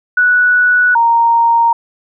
sine tone pair in turn, 1475 / 929.2 Hz, F#6 / A#5, -6 / -6 cents, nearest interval minor sixth, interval 800 cents, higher first, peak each -7 dBFS, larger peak neither, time 0.17-0.95 / 0.95-1.73 s, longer neither, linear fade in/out 5 ms, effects none

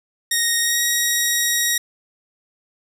10% pulse tone with pitch glide, 1864.7 to 1894 Hz, A#6 to A#6, 0 to +27 cents, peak -8 dBFS, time 0.31-1.78 s, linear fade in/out 5 ms, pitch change +27 cents, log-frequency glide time 0.61-0.82 s, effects none

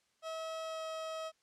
30% pulse tone with pitch glide, 644 to 639.6 Hz, E5 to D#5, -41 to +48 cents, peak -36 dBFS, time 0.22-1.32 s, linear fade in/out 50 ms, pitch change -11 cents, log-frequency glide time 0.63-0.83 s, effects white hiss -75 dBFS RMS until 1.42 s + low-pass 7000 Hz 12 dB/octave

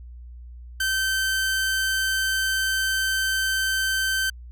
sawtooth tone, 1547 Hz, G6, 23 cents flat, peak -18 dBFS, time 0.8-4.3 s, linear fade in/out 5 ms, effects added 60 Hz sine -38 dBFS peak until 4.51 s

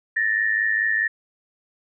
sine tone pair together, 1760 / 1864.7 Hz, A6 / A#6, 0 / 0 cents, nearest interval minor second, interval 100 cents, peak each -21 / -22 dBFS, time 0.16-1.08 s, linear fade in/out 10 ms, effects none

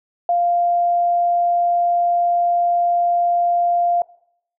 sine tone, 697 Hz, F5, 4 cents flat, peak -14 dBFS, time 0.29-4.02 s, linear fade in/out 2 ms, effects noise-tail reverb RT60 0.7 s tail -22 dB re dry

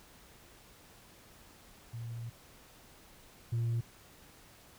sine tone pair in turn, 116.54 / 116.54 Hz, A#2 / A#2, 0 / 0 cents, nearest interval unison, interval 0 cents, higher neither, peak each -38 / -27 dBFS, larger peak second, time 1.93-2.3 / 3.52-3.81 s, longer first, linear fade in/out 10 ms, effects tanh soft clip ceiling -28 dBFS + pink hiss -58 dBFS RMS until 4.78 s

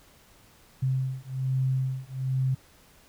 sine beating tone pair, 130.7 / 131.9 Hz, C3 / C3, -1 / +14 cents, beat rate 1.2 Hz, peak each -28 dBFS, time 0.82-2.55 s, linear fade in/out 10 ms, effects pink hiss -57 dBFS RMS until 3.08 s

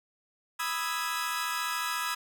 sawtooth chord, E major seventh, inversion second, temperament equal, 987.8 / 1244.5 / 1318.5 / 1661.2 Hz, B5 / D#6 / E6 / G#6, 0 / 0 / 0 / 0 cents, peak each -32 dBFS, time 0.59-2.15 s, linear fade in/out 10 ms, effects none

